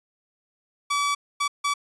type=tone bursts at uneven times; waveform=sawtooth; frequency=1147 Hz; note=D6; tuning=41 cents flat; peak=-18 dBFS; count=3; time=0.9-1.15 / 1.4-1.48 / 1.64-1.74 s; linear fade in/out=10 ms; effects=resampled to 22050 Hz